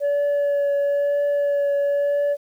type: tone with vibrato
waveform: sine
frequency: 571 Hz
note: D5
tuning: 49 cents flat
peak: -15 dBFS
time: 0-2.37 s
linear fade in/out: 50 ms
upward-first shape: triangle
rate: 1 Hz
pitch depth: 15 cents each way
effects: tanh soft clip ceiling -17 dBFS + 9-bit